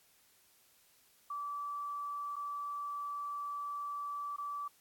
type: tone with dropouts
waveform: sine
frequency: 1157 Hz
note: D6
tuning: 26 cents flat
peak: -37 dBFS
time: 1.3-4.68 s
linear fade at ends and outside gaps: 5 ms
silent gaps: 2.358-2.364 / 4.363-4.382 s
effects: white hiss -67 dBFS RMS until 4.8 s + AAC 64 kbps